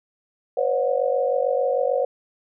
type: tone cluster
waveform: sine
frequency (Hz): 495.3 / 542 / 591 / 728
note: B4 / C#5 / D5 / F#5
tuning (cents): +5 / -39 / +11 / -28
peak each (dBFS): -23 / -22 / -28 / -28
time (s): 0.57-2.05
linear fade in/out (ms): 5
effects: none